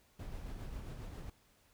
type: noise with tremolo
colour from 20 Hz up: brown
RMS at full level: -43 dBFS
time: 0.19-1.3 s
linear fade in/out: 5 ms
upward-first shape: sine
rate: 7.4 Hz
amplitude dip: 35%
effects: pink hiss -69 dBFS RMS until 1.73 s

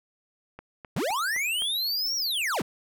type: click train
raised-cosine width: 0.5 ms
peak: -26 dBFS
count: 5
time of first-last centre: 0.59-1.621 s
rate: 3.88 Hz
type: linear two-way sweep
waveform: square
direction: up then down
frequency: 97.1 to 5720 to 97.1 Hz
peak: -26 dBFS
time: 0.96-2.62 s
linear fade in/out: 5 ms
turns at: 2.16 s
effects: none

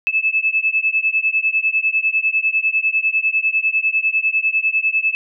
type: beating tone pair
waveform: sine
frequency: 2608 / 2618 Hz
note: E7 / E7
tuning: -19 / -13 cents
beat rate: 10 Hz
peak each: -18 dBFS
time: 0.07-5.15 s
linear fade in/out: 0 ms
effects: none

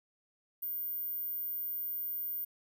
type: tone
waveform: sine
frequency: 14480 Hz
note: A9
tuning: 48 cents sharp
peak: -33 dBFS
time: 0.62-2.45 s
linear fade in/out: 10 ms
effects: tanh soft clip ceiling -30 dBFS

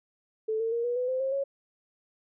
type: tone with pitch steps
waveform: sine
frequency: 438.1 / 452.8 / 467.9 / 483.6 / 499.8 / 516.5 / 533.8 / 551.7 Hz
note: A4 / A4 / A#4 / B4 / B4 / C5 / C5 / C#5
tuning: -7 / +50 / +6 / -36 / +21 / -22 / +35 / -8 cents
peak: -26 dBFS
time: 0.48-1.44 s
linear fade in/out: 10 ms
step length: 120 ms
effects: none

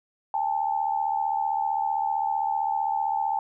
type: tone pair together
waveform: sine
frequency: 804.5 / 880 Hz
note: G5 / A5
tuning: +45 / 0 cents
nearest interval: major second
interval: 155 cents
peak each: -26 dBFS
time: 0.34-3.39 s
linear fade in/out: 2 ms
effects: none

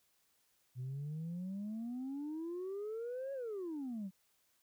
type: exponential two-way sweep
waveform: sine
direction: up then down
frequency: 122.7 to 557 to 182.1 Hz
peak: -37 dBFS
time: 0.75-4.11 s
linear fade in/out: 50 ms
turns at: 3.33 s
effects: tanh soft clip ceiling -37 dBFS + white hiss -75 dBFS RMS until 4.62 s

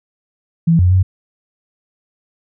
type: tone with pitch steps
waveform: sine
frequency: 166 / 90.2 / 93.2 Hz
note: E3 / F#2 / F#2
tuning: +12 / -44 / +13 cents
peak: -8 dBFS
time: 0.67-1.03 s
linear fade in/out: 10 ms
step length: 120 ms
effects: none

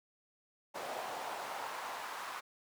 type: noise with high-pass filter sweep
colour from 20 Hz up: brown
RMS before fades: -42 dBFS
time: 0.74-2.41 s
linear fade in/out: 20 ms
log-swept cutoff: 660 to 1100 Hz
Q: 2.1
effects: none

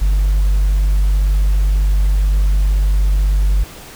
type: tone with tanh clipping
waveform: sine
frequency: 49 Hz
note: G1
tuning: in tune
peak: -11 dBFS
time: 0.01-3.64 s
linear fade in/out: 10 ms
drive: 1 dB
effects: pink hiss -36 dBFS RMS until 3.95 s

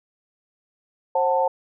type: chord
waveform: sine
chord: F# diminished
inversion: second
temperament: just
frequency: 532.8 / 740 / 888 Hz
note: C5 / F#5 / A5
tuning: +31 / 0 / +16 cents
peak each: -21 / -25 / -21 dBFS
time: 1.15-1.48 s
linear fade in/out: 5 ms
effects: none

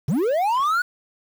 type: linear sweep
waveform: triangle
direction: up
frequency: 115.9 to 1480 Hz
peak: -16 dBFS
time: 0.08-0.82 s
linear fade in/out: 5 ms
effects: 7-bit

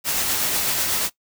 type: noise with tremolo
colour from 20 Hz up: white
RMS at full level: -21 dBFS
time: 0.04-1.1 s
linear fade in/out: 50 ms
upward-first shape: triangle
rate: 8.1 Hz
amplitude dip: 30%
effects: noise-tail reverb RT60 0.1 s tail -18 dB re dry

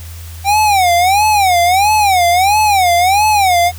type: tone with vibrato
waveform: square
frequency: 771 Hz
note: G5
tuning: 29 cents flat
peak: -9 dBFS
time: 0.44-3.72 s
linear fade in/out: 50 ms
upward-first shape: sine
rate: 1.5 Hz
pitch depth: 190 cents each way
effects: added 83 Hz sine -27 dBFS peak until 3.78 s + white hiss -37 dBFS RMS until 3.78 s

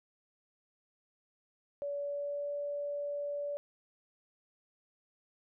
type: tone with pitch glide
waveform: sine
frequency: 571 to 577 Hz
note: D5 to D5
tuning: -49 to -31 cents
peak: -34 dBFS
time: 1.82-3.57 s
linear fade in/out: 0 ms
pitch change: +18 cents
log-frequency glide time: 1.94-2.52 s
effects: none

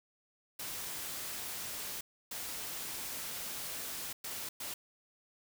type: noise bursts at uneven times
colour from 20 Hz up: white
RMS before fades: -41 dBFS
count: 4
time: 0.59-2.01 / 2.31-4.13 / 4.24-4.49 / 4.6-4.74 s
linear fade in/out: 5 ms
effects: none

